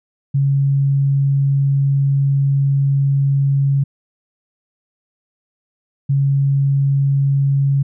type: tone pair in turn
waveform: sine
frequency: 138.59 / 138.59 Hz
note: C#3 / C#3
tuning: 0 / 0 cents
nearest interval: unison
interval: 0 cents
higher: neither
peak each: -12 dBFS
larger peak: neither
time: 0.34-3.84 / 6.09-7.83 s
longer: first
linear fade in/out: 10 ms
effects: none